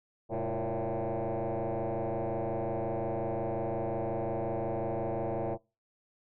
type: tone with frequency modulation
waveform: sine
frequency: 100.2 Hz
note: G2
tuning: 38 cents sharp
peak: -28 dBFS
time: 0.29-5.58 s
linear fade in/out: 50 ms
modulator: 113 Hz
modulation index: 6.2
effects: noise-tail reverb RT60 0.3 s tail -25 dB re dry + tanh soft clip ceiling -28 dBFS